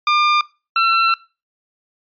sawtooth tone pair in turn, 1200 / 1347 Hz, D6 / E6, +37 / +37 cents, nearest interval major second, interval 200 cents, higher second, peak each -9 dBFS, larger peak neither, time 0.07-0.41 / 0.76-1.14 s, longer second, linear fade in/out 2 ms, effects noise-tail reverb RT60 0.3 s tail -21 dB re dry + resampled to 11025 Hz

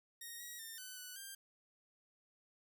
5% pulse tone with pitch steps, 1865 / 1906 / 1812 / 1506 / 1486 / 1589 Hz, A#6 / A#6 / A#6 / F#6 / F#6 / G6, 0 / +38 / -50 / +30 / +7 / +23 cents, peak -37 dBFS, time 0.21-1.35 s, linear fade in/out 5 ms, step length 190 ms, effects none

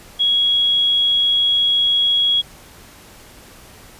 sine tone, 3322 Hz, G#7, in tune, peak -13 dBFS, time 0.19-2.42 s, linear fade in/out 20 ms, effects pink hiss -43 dBFS RMS until 3.99 s + resampled to 32000 Hz

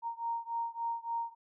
sine beating tone pair, 927 / 930.5 Hz, A#5 / A#5, -10 / -3 cents, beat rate 3.5 Hz, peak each -36 / -37 dBFS, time 0.02-1.35 s, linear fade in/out 50 ms, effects none

